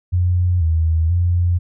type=tone with pitch steps; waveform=sine; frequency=89.3 / 80.8 / 87.7 Hz; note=F2 / E2 / F2; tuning=+39 / -34 / +8 cents; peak=-13 dBFS; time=0.12-1.59 s; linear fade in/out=20 ms; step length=490 ms; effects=none